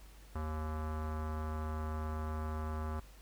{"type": "tone with low-pass filter", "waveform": "square", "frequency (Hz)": 77.78, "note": "D#2", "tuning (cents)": 0, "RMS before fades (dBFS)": -38, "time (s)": [0.35, 3], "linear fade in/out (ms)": 5, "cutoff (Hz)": 1200, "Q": 3, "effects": ["added 50 Hz sine -53 dBFS peak until 3.21 s", "pink hiss -61 dBFS RMS until 3.21 s"]}